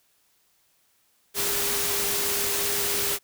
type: tone in noise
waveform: sine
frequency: 404.9 Hz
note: G#4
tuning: 44 cents flat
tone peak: -34 dBFS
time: 1.34-3.19 s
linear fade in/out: 50 ms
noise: white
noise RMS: -26 dBFS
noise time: 1.34-3.19 s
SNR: -11 dB
effects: white hiss -66 dBFS RMS until 3.23 s